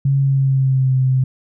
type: tone with pitch glide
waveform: sine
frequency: 137.6 to 130.33 Hz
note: C#3 to C3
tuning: -12 to -6 cents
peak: -12 dBFS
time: 0.05-1.24 s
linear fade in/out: 5 ms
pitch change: -94 cents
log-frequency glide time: 0.19-0.95 s
effects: none